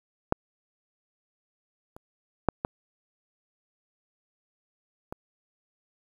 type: clicks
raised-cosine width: 1 ms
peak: -7 / -30 / -6 / -13 / -21 dBFS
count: 5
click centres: 0.324 / 1.965 / 2.487 / 2.649 / 5.125 s
effects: 8-bit